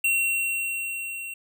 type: tone with level ramp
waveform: square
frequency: 2732 Hz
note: F7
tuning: 39 cents flat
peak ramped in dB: -20 to -34 dBFS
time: 0.04-1.34 s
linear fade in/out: 5 ms
effects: none